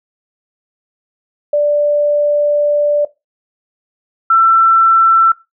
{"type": "tone pair in turn", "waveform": "sine", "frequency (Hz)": [587.3, 1340.3], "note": ["D5", "E6"], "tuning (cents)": [0, 28], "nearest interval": "octave + major second", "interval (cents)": 1428, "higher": "second", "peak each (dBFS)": [-9, -6], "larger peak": "second", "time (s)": [[1.53, 3.05], [4.3, 5.32]], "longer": "first", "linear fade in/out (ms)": 5, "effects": ["noise-tail reverb RT60 0.2 s tail -17 dB re dry"]}